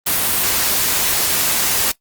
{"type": "noise", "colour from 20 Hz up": "white", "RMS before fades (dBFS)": -17, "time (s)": [0.06, 1.92], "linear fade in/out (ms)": 10, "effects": ["noise-tail reverb RT60 0.1 s tail -18 dB re dry", "Opus 32 kbps"]}